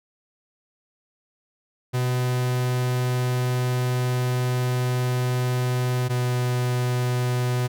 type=tone pair in turn; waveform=45% pulse; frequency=125.4 / 124.32 Hz; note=B2 / B2; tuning=+27 / +12 cents; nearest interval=unison; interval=15 cents; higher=first; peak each=-21 dBFS; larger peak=neither; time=1.93-6.09 / 6.09-7.68 s; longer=first; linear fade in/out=20 ms; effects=none